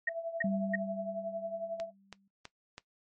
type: tone with tremolo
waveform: sine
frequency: 665 Hz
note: E5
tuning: 15 cents sharp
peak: -31 dBFS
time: 0.07-1.91 s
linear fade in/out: 50 ms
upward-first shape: triangle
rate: 11 Hz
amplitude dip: 75%
type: tone bursts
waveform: sine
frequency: 1864.7 Hz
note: A#6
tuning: in tune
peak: -28 dBFS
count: 3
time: 0.07-0.756 s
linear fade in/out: 5 ms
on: 22 ms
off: 310 ms
type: tone with exponential decay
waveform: sine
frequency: 196 Hz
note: G3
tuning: in tune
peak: -28 dBFS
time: 0.44-2.28 s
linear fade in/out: 5 ms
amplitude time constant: 400 ms
type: click train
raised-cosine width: 0.2 ms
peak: -26 dBFS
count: 4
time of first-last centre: 1.8-2.78 s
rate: 3.06 Hz
effects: noise-tail reverb RT60 0.1 s tail -17 dB re dry + MP3 48 kbps